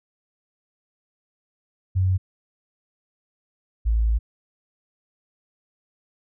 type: tone pair in turn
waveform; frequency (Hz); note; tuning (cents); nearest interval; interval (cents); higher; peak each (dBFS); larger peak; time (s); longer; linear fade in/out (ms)
sine; 93.3 / 55.48; F#2 / A1; +15 / +15; major sixth; 900; first; -17; neither; 1.95-2.18 / 3.85-4.19; second; 20
effects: none